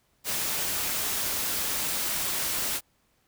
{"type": "noise", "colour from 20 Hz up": "white", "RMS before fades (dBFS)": -29, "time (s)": [0.24, 2.81], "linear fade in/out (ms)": 50, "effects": ["pink hiss -69 dBFS RMS until 3.27 s"]}